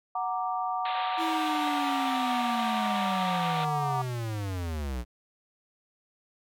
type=chord; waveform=sine; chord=Gb augmented; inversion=none; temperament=equal; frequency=740 / 932.3 / 1174.7 Hz; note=Gb5 / Bb5 / D6; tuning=0 / 0 / 0 cents; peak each=-30 / -34 / -33 dBFS; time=0.15-4.02 s; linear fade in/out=5 ms
type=band-pass noise; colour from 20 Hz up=white; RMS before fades=-37 dBFS; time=0.85-3.65 s; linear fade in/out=5 ms; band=530 to 4000 Hz; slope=96 dB/octave
type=linear sweep; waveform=square; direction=down; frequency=329.6 to 57.3 Hz; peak=-31 dBFS; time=1.17-5.05 s; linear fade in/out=50 ms
effects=none